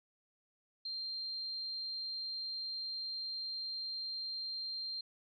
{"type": "tone", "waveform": "sine", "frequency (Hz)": 4175, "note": "C8", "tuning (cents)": -5, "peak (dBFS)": -38, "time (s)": [0.85, 5.01], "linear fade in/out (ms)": 5, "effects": []}